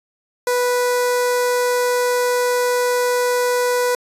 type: tone with notch filter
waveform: sawtooth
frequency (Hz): 492.5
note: B4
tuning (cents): -5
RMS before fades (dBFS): -18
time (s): 0.47-3.95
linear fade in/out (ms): 2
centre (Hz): 3000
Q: 1.6
effects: resampled to 32000 Hz